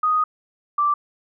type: tone pair in turn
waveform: sine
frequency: 1244.5 / 1171.7 Hz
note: D#6 / D6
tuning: 0 / -4 cents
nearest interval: minor second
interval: 104 cents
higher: first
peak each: -16 dBFS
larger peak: neither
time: 0.03-0.24 / 0.78-0.94 s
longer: first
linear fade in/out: 5 ms
effects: none